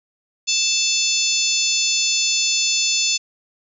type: harmonic tone with a mistuned harmonic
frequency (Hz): 880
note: A5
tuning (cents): 0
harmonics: 3 / 4 / 5 / 6 / 7 / 8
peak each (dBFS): -24 / -24 / -24 / -24 / -24 / -24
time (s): 0.47-3.18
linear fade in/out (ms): 20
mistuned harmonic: 6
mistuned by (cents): -24
effects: none